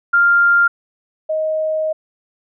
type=tone pair in turn; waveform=sine; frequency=1396.9 / 626.8 Hz; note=F6 / D#5; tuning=0 / +13 cents; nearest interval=octave + major second; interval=1387 cents; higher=first; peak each=-9 / -16 dBFS; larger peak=first; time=0.13-0.68 / 1.29-1.93 s; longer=second; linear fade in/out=10 ms; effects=none